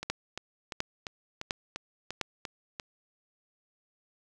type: two click trains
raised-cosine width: 0.2 ms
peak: -12 / -19 dBFS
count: 4 / 9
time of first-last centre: 0.1-2.213 / 0.03-2.798 s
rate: 1.42 / 2.89 Hz
effects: none